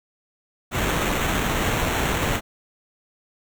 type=noise with sample-and-hold; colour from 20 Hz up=pink; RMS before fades=-23 dBFS; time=0.71-2.41 s; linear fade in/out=50 ms; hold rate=4900 Hz; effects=none